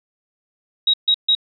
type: tone bursts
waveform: sine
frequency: 3810 Hz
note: A#7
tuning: 37 cents sharp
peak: -12 dBFS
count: 3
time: 0.87-1.351 s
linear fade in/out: 5 ms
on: 67 ms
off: 140 ms
effects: none